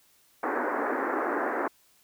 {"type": "band-pass noise", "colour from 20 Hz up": "pink", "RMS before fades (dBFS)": -29, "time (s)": [0.43, 1.68], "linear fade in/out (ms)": 5, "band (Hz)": [270, 1800], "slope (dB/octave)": 48, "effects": ["white hiss -63 dBFS RMS until 2.03 s"]}